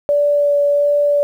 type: tone with vibrato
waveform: sine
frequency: 578 Hz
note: D5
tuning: 28 cents flat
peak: -11 dBFS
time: 0.09-1.23 s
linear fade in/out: 0 ms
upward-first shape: sine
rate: 1.4 Hz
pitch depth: 10 cents each way
effects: 8-bit